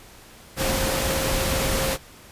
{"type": "tone in noise", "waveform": "sine", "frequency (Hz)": 532, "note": "C5", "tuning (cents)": 29, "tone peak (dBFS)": -28, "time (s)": [0.56, 1.98], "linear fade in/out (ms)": 50, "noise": "pink", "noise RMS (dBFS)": -24, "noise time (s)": [0.56, 1.98], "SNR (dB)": -7, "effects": ["pink hiss -47 dBFS RMS until 2.31 s", "resampled to 32000 Hz"]}